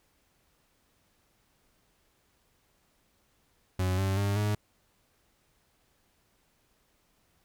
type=tone with pitch steps; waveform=40% pulse; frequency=92.5 / 96.37 / 100.41 / 104.61 Hz; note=F#2 / G2 / G2 / G#2; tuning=0 / -29 / +42 / +13 cents; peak=-25 dBFS; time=3.79-4.55 s; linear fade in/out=5 ms; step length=190 ms; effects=pink hiss -70 dBFS RMS until 7.44 s